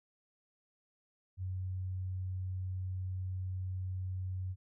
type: tone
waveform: sine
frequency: 92.9 Hz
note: F#2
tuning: 7 cents sharp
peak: -35 dBFS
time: 1.37-4.56 s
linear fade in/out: 50 ms
effects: none